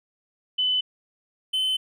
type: tone pair in turn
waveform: sine / triangle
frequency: 3013 / 3053 Hz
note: F#7 / G7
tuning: +31 / -46 cents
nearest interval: unison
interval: 23 cents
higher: second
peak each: -20 dBFS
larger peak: neither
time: 0.58-0.81 / 1.53-1.77 s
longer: second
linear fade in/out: 10 ms
effects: none